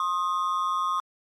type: ring-modulated tone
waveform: triangle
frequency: 1155 Hz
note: D6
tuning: 29 cents flat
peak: -19 dBFS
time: 0-1 s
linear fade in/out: 2 ms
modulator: 90.4 Hz
effects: AAC 64 kbps